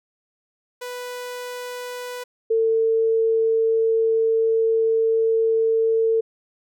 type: tone pair in turn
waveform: sawtooth / sine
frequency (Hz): 493.9 / 449.3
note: B4 / A4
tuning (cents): 0 / +36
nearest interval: major second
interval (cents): 164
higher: first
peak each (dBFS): -26 / -16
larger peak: second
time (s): 0.81-2.24 / 2.5-6.21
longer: second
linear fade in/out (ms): 10
effects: none